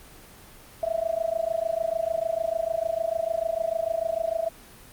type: tone with amplitude modulation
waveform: sine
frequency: 659.3 Hz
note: E5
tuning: in tune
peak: -20 dBFS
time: 0.83-4.49 s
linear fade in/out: 0 ms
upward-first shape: sine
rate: 26.7 Hz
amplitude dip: 95%
effects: pink hiss -48 dBFS RMS until 4.92 s + Opus 24 kbps